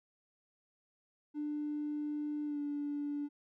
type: tone with pitch glide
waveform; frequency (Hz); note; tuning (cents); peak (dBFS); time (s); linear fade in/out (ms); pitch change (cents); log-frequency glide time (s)
triangle; 297.1 to 290.1; D4 to D4; +20 to -21; -31; 1.34-3.29; 50; -41; 2.45-2.59
effects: tanh soft clip ceiling -32 dBFS